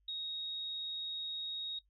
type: tone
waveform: sine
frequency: 3761 Hz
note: A#7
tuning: 15 cents sharp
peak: -37 dBFS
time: 0.08-1.79 s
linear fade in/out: 5 ms
effects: noise-tail reverb RT60 0.1 s tail -19 dB re dry + added 50 Hz sine -70 dBFS peak until 1.89 s